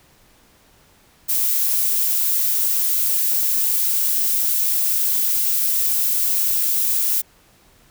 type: noise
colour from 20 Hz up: violet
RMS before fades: -19 dBFS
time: 1.28-7.22 s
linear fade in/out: 20 ms
effects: pink hiss -54 dBFS RMS until 7.9 s